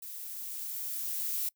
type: noise with level ramp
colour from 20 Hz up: violet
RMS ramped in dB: -43 to -32 dBFS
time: 0.02-1.49 s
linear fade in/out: 5 ms
effects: noise-tail reverb RT60 0.1 s tail -24 dB re dry

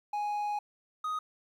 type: tone pair in turn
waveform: triangle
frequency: 830.6 / 1249.2 Hz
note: G#5 / D#6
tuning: 0 / +7 cents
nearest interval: perfect fifth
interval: 707 cents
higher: second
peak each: -28 / -29 dBFS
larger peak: first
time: 0.13-0.59 / 1.04-1.19 s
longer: first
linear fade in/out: 5 ms
effects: 11-bit

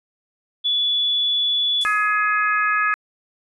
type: tone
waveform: sine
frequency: 3431 Hz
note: A7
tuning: 44 cents flat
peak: -17 dBFS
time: 0.64-1.85 s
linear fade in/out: 20 ms
type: noise with exponential decay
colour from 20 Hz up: violet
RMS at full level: -29 dBFS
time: 1.81-2.37 s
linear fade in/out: 2 ms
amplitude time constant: 120 ms
type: harmonic tone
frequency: 420.4 Hz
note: G#4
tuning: 21 cents sharp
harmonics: 3 / 4 / 5 / 6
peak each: -20 / -20 / -29 / -27 dBFS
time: 1.85-2.94 s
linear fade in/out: 0 ms
effects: resampled to 24000 Hz

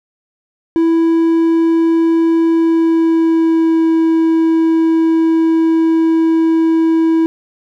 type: tone with pitch glide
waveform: triangle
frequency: 329.6 to 325.6 Hz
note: E4 to E4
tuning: 0 to -21 cents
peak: -7 dBFS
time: 0.76-7.26 s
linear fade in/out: 0 ms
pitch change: -21 cents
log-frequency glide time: 2.5-3.86 s
effects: none

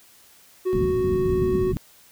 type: tone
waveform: triangle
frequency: 370 Hz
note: F#4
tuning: in tune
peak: -18 dBFS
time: 0.65-1.73 s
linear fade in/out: 20 ms
type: low-pass noise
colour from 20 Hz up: white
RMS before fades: -27 dBFS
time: 0.73-1.77 s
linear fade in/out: 0 ms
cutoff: 250 Hz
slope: 48 dB/octave
effects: white hiss -53 dBFS RMS until 2.11 s

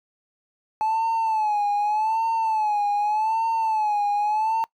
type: tone with vibrato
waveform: triangle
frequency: 862 Hz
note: A5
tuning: 36 cents flat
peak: -17 dBFS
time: 0.81-4.64 s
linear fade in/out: 0 ms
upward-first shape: sine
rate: 0.84 Hz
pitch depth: 88 cents each way
effects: noise-tail reverb RT60 0.1 s tail -24 dB re dry + tanh soft clip ceiling -15 dBFS

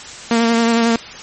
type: tone with vibrato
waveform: sawtooth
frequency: 231 Hz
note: A#3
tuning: 16 cents flat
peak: -8 dBFS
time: 0.31-0.96 s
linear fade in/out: 2 ms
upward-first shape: sine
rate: 11 Hz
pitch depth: 21 cents each way
effects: white hiss -33 dBFS RMS until 1.22 s + MP3 32 kbps

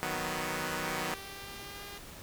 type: chord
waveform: 5% pulse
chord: B major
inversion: first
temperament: equal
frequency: 155.56 / 185 / 246.9 Hz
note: D#3 / F#3 / B3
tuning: 0 / 0 / 0 cents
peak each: -26 dBFS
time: 0.03-1.14 s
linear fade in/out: 0 ms
type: tone with pitch glide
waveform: 5% pulse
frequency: 388.4 to 403.3 Hz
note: G4 to G4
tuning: -16 to +49 cents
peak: -33 dBFS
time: 0.84-1.98 s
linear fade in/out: 2 ms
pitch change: +65 cents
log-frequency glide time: 1.02-1.84 s
effects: pink hiss -48 dBFS RMS until 2.22 s

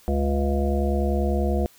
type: harmonic tone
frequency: 70.3 Hz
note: C#2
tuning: 25 cents sharp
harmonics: 1 / 3 / 5 / 7 / 9 / 10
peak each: -22 / -27 / -29 / -30 / -32 / -32 dBFS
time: 0.08-1.66 s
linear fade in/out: 0 ms
effects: white hiss -54 dBFS RMS until 1.78 s

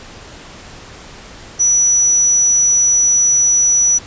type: tone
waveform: sine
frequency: 5900 Hz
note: F#8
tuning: 6 cents flat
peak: -9 dBFS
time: 1.59-3.99 s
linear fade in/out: 20 ms
effects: pink hiss -36 dBFS RMS until 4.06 s + resampled to 16000 Hz

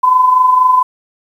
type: tone with amplitude modulation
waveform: sine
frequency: 1013 Hz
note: B5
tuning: 44 cents sharp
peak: -4 dBFS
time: 0.03-0.83 s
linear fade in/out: 10 ms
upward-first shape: sine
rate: 24.2 Hz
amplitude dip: 50%
effects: 7-bit

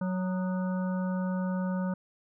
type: harmonic tone with a mistuned harmonic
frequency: 185 Hz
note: F#3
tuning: in tune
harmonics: 1 / 3 / 5 / 7 / 8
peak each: -28 / -38 / -42 / -45 / -46 dBFS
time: 0.01-1.94 s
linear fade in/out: 5 ms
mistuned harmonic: 7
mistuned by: -78 cents
effects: none

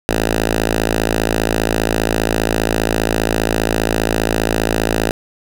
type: tone with notch filter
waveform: 5% pulse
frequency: 55 Hz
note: A1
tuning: in tune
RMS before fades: -17 dBFS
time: 0.09-5.11 s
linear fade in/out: 0 ms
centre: 140 Hz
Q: 1.4
effects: none

